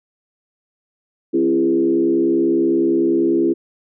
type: tone with frequency modulation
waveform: sine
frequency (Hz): 336.3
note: E4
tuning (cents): +35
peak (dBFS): -13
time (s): 1.33-3.54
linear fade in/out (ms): 20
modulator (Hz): 70.4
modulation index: 1
effects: none